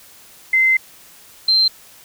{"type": "tone pair in turn", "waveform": "sine", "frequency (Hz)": [2069, 4133], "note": ["C7", "C8"], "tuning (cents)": [-20, -22], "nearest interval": "octave", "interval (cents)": 1198, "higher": "second", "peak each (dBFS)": -11, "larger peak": "neither", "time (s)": [[0.53, 0.77], [1.48, 1.68]], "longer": "first", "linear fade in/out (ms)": 5, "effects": ["white hiss -45 dBFS RMS until 2.04 s"]}